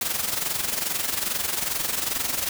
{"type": "noise with amplitude modulation", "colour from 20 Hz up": "white", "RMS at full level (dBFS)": -24, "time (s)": [0.01, 2.49], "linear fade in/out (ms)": 2, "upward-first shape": "sine", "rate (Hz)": 22.4, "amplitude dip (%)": 65, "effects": []}